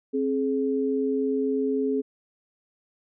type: tone pair together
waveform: sine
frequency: 266.3 / 422.7 Hz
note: C4 / G#4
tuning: +31 / +31 cents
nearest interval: minor sixth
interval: 800 cents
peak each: -25 dBFS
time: 0.13-2.02 s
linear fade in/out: 20 ms
effects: none